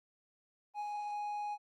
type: tone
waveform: triangle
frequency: 830.6 Hz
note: G#5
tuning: in tune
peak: -34 dBFS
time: 0.74-1.58 s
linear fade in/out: 50 ms
effects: Opus 32 kbps